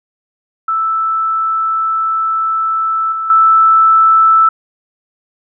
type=tone with level steps; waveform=sine; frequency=1318.5 Hz; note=E6; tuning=in tune; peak=-12 / -16 / -5 dBFS; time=0.68-4.49 s; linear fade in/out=5 ms; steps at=3.12 / 3.3 s; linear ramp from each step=2 ms; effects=none